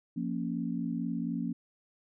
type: chord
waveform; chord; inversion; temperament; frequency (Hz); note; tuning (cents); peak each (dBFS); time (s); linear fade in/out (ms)
sine; Bb minor; second; equal; 174.61 / 233.1 / 277.2; F3 / Bb3 / Db4; 0 / 0 / 0; -35 / -34 / -36; 0.16-1.53; 10
effects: none